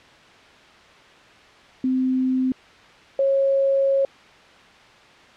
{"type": "tone pair in turn", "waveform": "sine", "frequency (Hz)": [258.6, 546.1], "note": ["C4", "C#5"], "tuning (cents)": [-20, -26], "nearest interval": "octave + minor second", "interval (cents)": 1294, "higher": "second", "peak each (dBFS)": [-18, -16], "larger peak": "second", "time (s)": [[1.84, 2.52], [3.19, 4.05]], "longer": "second", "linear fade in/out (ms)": 2, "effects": ["white hiss -48 dBFS RMS until 5.36 s", "low-pass 3000 Hz 12 dB/octave"]}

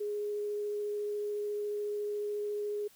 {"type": "tone with vibrato", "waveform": "sine", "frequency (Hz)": 415.3, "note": "G#4", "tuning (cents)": 0, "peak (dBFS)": -32, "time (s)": [0, 2.88], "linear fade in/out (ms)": 10, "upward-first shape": "triangle", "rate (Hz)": 14, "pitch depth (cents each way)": 8, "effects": ["white hiss -61 dBFS RMS until 2.95 s"]}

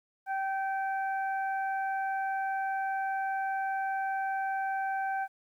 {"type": "harmonic tone", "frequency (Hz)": 775, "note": "G5", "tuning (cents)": -20, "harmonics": [1, 2, 3], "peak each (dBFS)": [-30, -36, -50], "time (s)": [0.26, 5.28], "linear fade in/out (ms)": 50, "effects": ["11-bit"]}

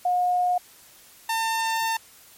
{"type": "tone pair in turn", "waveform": ["sine", "sawtooth"], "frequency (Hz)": [719, 901], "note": ["F#5", "A5"], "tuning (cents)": [-50, 41], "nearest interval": "major third", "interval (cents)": 391, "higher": "second", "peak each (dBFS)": -19, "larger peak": "neither", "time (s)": [[0.05, 0.58], [1.29, 1.97]], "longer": "second", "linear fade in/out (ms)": 5, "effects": ["white hiss -51 dBFS RMS until 2.37 s", "MP3 64 kbps"]}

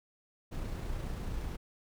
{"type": "noise with amplitude modulation", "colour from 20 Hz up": "brown", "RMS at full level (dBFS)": -36, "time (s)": [0.51, 1.57], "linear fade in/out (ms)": 20, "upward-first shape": "sine", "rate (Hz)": 29, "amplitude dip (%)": 25, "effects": []}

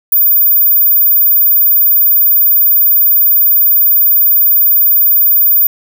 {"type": "tone", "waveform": "sine", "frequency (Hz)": 14860, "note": "A#9", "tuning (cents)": -7, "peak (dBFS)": -5, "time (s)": [0.12, 5.67], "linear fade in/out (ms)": 2, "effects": []}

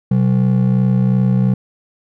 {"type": "ring-modulated tone", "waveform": "triangle", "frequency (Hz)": 158.4, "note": "D#3", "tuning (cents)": 31, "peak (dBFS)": -6, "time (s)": [0.11, 1.54], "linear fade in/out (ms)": 5, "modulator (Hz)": 31.4, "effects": []}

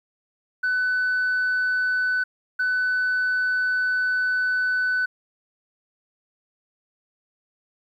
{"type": "tone bursts at uneven times", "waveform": "sine", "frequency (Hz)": 1500, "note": "F#6", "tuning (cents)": 23, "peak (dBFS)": -18, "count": 2, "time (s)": [[0.63, 2.24], [2.59, 5.06]], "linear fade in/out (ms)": 10, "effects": ["tanh soft clip ceiling -18 dBFS", "10-bit"]}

